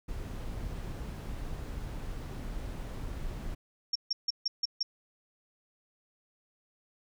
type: noise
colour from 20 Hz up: brown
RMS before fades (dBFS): -38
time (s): 0.08-3.55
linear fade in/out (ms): 10
type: tone bursts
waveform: sine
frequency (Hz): 5500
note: F8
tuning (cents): -27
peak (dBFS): -26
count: 6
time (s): 3.93-4.83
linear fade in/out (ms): 5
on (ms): 25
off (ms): 150
effects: none